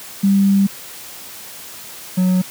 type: tone pair in turn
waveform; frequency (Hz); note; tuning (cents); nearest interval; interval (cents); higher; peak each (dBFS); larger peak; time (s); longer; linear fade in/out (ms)
sine / triangle; 197.3 / 183.75; G3 / F#3; +11 / -12; minor second; 123; first; -10; neither; 0.23-0.67 / 2.17-2.42; first; 10
effects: white hiss -35 dBFS RMS until 2.5 s + high-pass 80 Hz 12 dB/octave